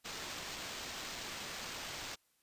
white noise with sample-and-hold, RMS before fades -44 dBFS, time 0.04-2.16 s, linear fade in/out 20 ms, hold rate 11025 Hz, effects white hiss -75 dBFS RMS until 2.42 s + resampled to 32000 Hz

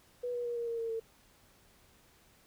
sine tone with pitch steps, 490 / 483.3 / 476.6 / 470 / 463.6 / 457.2 / 450.9 Hz, B4 / B4 / A#4 / A#4 / A#4 / A#4 / A4, -14 / -38 / +38 / +14 / -10 / -34 / +42 cents, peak -33 dBFS, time 0.23-1 s, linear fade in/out 10 ms, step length 110 ms, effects pink hiss -64 dBFS RMS until 2.46 s

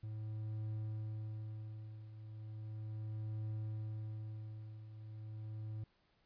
triangle tone with tremolo, 108.4 Hz, A2, 25 cents flat, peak -36 dBFS, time 0.03-5.84 s, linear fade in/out 5 ms, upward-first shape triangle, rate 0.36 Hz, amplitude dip 75%, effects pink hiss -75 dBFS RMS until 6.25 s + resampled to 11025 Hz

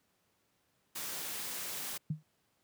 white noise, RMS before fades -40 dBFS, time 0.95-1.98 s, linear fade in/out 10 ms
sine tone with exponential decay, 154.3 Hz, D#3, 14 cents flat, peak -27 dBFS, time 2.1-2.23 s, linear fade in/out 5 ms, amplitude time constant 27 ms
effects pink hiss -75 dBFS RMS until 2.63 s + high-pass 100 Hz 12 dB/octave

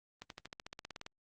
accelerating click train, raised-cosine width 0.2 ms, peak -27 dBFS, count 14, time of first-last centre 0.22-1.064 s, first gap 82 ms, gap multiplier 0.96, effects Opus 24 kbps

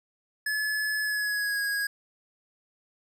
square tone with pitch glide, 1715 to 1648 Hz, A6 to G#6, -45 to -14 cents, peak -27 dBFS, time 0.46-1.87 s, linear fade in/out 5 ms, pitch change -69 cents, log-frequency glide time 1.01-1.61 s, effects none

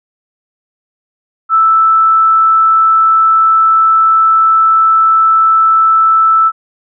sine tone, 1318.5 Hz, E6, in tune, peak -5 dBFS, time 1.49-6.52 s, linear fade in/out 50 ms, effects none

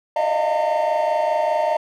triangle tone cluster, 605 / 630 / 695 / 908 Hz, D#5 / D#5 / F5 / A#5, -49 / +21 / -9 / -46 cents, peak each -20 dBFS, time 0.16-1.77 s, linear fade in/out 5 ms, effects tanh soft clip ceiling -11 dBFS

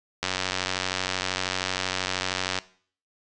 click train, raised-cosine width 0.2 ms, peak -8 dBFS, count 220, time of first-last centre 0.23-2.587 s, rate 92.9 Hz, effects noise-tail reverb RT60 0.5 s tail -19 dB re dry + resampled to 22050 Hz

